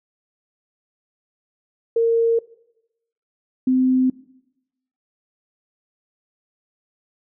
sine tone pair in turn, 460 / 257.5 Hz, A#4 / C4, -23 / -28 cents, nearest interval minor seventh, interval 1005 cents, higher first, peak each -14 dBFS, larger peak neither, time 1.96-2.39 / 3.67-4.1 s, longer neither, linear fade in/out 5 ms, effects noise-tail reverb RT60 0.9 s tail -20 dB re dry

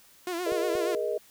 sawtooth tone with vibrato, 349.5 Hz, F4, 1 cent sharp, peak -26 dBFS, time 0.27-0.95 s, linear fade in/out 2 ms, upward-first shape sine, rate 8.4 Hz, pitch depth 82 cents each way
sine chord, Ab suspended second, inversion none, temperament equal with one note detuned, 415.3 / 473.5 / 622.3 Hz, Ab4 / Bb4 / Eb5, 0 / +27 / 0 cents, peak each -31 dBFS, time 0.46-1.18 s, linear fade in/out 5 ms
clicks, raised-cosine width 3 ms, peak -31 dBFS, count 2, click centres 0.521 / 0.753 s
effects white hiss -57 dBFS RMS until 1.3 s

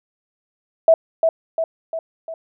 sine tone with echo, 652 Hz, E5, 19 cents flat, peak -7 dBFS, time 0.88-0.94 s, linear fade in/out 2 ms, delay 350 ms, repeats 4, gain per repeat -5 dB, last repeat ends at 2.34 s, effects none

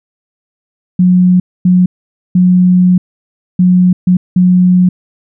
sine tone bursts at uneven times, 181.2 Hz, F#3, 36 cents flat, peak -4 dBFS, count 6, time 0.99-1.4 / 1.65-1.86 / 2.35-2.98 / 3.59-3.93 / 4.07-4.17 / 4.36-4.89 s, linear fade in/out 5 ms, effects none

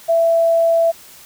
sine tone, 665 Hz, E5, 15 cents sharp, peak -11 dBFS, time 0.08-0.92 s, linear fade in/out 20 ms, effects white hiss -42 dBFS RMS until 1.25 s

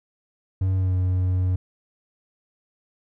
triangle tone with pitch glide, 94.4 to 91.82 Hz, F#2 to F#2, +35 to -13 cents, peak -17 dBFS, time 0.61-1.56 s, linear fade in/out 5 ms, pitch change -48 cents, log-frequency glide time 0.76-0.94 s, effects none

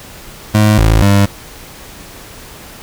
25% pulse tone with pitch steps, 106.4 / 54.5 / 99.9 Hz, G#2 / A1 / G2, +42 / -16 / +33 cents, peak -3 dBFS, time 0.54-1.26 s, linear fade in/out 10 ms, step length 240 ms, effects pink hiss -34 dBFS RMS until 2.82 s

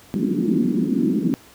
pink band-pass noise, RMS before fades -20 dBFS, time 0.14-1.34 s, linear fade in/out 0 ms, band 180 to 340 Hz, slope 48 dB/octave, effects pink hiss -48 dBFS RMS until 1.54 s + high-pass 60 Hz 12 dB/octave

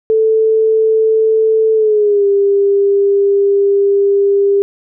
sine tone with pitch glide, 440.7 to 399.5 Hz, A4 to G4, +3 to +33 cents, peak -8 dBFS, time 0.1-4.62 s, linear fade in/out 0 ms, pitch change -170 cents, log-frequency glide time 1.74-2.26 s, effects none

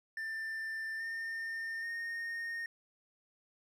triangle tone with pitch steps, 1784 / 1814.1 / 1844.8 Hz, A6 / A#6 / A#6, +23 / -48 / -19 cents, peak -35 dBFS, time 0.17-2.66 s, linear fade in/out 2 ms, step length 830 ms, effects none

